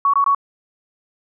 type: tone bursts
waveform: sine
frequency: 1118 Hz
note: C#6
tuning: 14 cents sharp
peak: -12 dBFS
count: 3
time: 0.05-0.348 s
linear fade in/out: 2 ms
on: 86 ms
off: 20 ms
effects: none